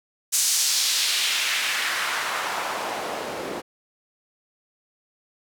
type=noise with band-pass filter sweep; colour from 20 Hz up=white; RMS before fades=-25 dBFS; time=0.32-3.62 s; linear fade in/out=20 ms; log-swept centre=7200 to 380 Hz; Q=1.3; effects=none